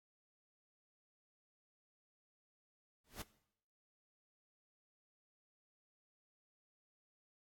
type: noise with exponential growth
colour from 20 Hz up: pink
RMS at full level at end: -41 dBFS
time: 3.04-3.22 s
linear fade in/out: 5 ms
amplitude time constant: 37 ms
effects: noise-tail reverb RT60 0.7 s tail -18 dB re dry + AAC 64 kbps